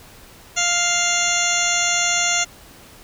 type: harmonic tone with a mistuned harmonic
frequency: 698.5 Hz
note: F5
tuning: in tune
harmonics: 1 / 2 / 3 / 4 / 5 / 6 / 8 / 9 / 10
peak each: -27 / -26 / -24 / -25 / -28 / -30 / -29 / -24 / -23 dBFS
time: 0.56-2.45 s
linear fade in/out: 20 ms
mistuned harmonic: 5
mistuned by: -20 cents
effects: pink hiss -45 dBFS RMS until 3.03 s